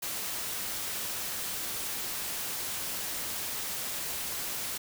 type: noise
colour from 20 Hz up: white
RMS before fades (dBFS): -35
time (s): 0.02-4.78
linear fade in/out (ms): 10
effects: none